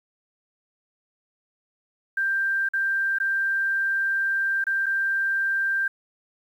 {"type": "tone with dropouts", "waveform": "sine", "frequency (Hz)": 1580, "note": "G6", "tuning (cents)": 13, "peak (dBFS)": -21, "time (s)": [2.17, 5.88], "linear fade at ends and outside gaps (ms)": 5, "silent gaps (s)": [[2.689, 2.735], [3.186, 3.2], [4.641, 4.667], [4.86, 4.864]], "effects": ["9-bit"]}